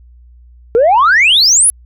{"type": "exponential sweep", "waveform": "sine", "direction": "up", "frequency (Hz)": [440, 11175], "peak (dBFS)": -4, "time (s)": [0.75, 1.7], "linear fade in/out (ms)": 0, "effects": ["tanh soft clip ceiling -3 dBFS", "added 60 Hz sine -38 dBFS peak until 1.85 s"]}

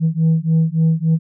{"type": "beating tone pair", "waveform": "sine", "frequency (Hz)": [160, 163.5], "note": ["D#3", "E3"], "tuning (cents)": [49, -14], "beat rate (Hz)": 3.5, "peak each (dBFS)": -14, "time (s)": [0, 1.19], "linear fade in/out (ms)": 50, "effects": ["tanh soft clip ceiling -9 dBFS"]}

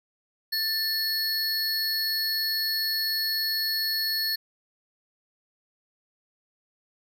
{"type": "tone pair together", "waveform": "square", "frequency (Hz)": [1771, 4356], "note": ["A6", "C#8"], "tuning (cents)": [11, -31], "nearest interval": "octave + major third", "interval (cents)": 1558, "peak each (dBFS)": [-33, -26], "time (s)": [0.52, 4.36], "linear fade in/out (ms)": 10, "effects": []}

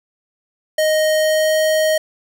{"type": "tone with pitch glide", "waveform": "square", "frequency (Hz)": [622.3, 625.9], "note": ["D#5", "D#5"], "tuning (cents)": [0, 10], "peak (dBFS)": -14, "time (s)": [0.78, 1.98], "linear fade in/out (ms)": 5, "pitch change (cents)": 10, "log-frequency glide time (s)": [1.18, 1.57], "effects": []}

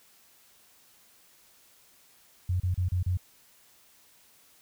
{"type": "tone bursts", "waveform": "sine", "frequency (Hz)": 90.6, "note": "F#2", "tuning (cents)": -36, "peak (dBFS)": -24, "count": 5, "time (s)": [2.49, 3.172], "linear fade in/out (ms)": 5, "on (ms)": 110, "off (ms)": 33, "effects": ["white hiss -60 dBFS RMS until 4.61 s"]}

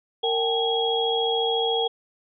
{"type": "tone cluster", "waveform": "sine", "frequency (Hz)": [460.2, 773, 847, 3306], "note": ["A#4", "G5", "G#5", "G#7"], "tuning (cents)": [-22, -24, 34, -9], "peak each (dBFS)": [-24, -28, -33, -25], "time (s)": [0.23, 1.88], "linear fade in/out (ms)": 10, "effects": []}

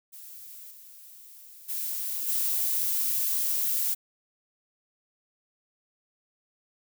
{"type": "noise with level steps", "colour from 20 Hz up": "violet", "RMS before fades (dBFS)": [-45, -49, -32, -27], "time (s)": [0.12, 3.95], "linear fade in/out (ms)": 20, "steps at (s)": [0.7, 1.68, 2.27], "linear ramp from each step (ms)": 20, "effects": []}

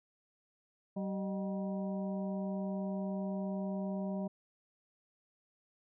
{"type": "harmonic tone with a mistuned harmonic", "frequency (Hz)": 192.2, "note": "G3", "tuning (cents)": -34, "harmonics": [1, 2, 3, 4, 5], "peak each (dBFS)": [-35, -46, -42, -51, -52], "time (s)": [0.96, 4.28], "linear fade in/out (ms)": 10, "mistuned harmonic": 3, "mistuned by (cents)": 99, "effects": []}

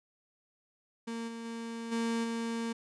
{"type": "tone with level steps", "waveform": "35% pulse", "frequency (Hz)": 230, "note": "A#3", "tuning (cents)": -23, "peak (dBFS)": [-34, -38, -36, -28, -31], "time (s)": [1.07, 2.73], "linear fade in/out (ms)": 10, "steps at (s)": [1.27, 1.44, 1.91, 2.23], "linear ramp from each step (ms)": 20, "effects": ["resampled to 22050 Hz"]}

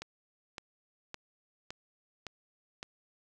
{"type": "click train", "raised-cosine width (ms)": 0.2, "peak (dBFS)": -23, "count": 6, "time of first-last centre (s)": [0.02, 2.829], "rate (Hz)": 1.78, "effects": []}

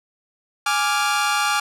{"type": "chord", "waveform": "sawtooth", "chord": "D diminished", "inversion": "second", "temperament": "equal", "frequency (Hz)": [830.6, 1174.7, 1396.9], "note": ["Ab5", "D6", "F6"], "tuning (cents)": [0, 0, 0], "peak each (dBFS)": -19, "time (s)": [0.66, 1.6], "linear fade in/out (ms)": 5, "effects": ["low-pass 11000 Hz 12 dB/octave"]}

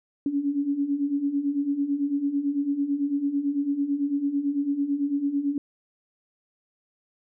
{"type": "beating tone pair", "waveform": "sine", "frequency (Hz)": [277.2, 286.2], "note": ["C#4", "D4"], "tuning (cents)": [0, -45], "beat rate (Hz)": 9, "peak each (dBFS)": [-29, -24], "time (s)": [0.26, 5.58], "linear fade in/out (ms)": 2, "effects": []}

